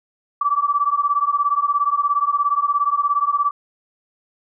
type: beating tone pair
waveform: sine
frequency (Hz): 1148 / 1165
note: D6 / D6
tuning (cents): -40 / -14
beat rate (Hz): 17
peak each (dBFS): -19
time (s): 0.41-3.51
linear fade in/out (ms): 5
effects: none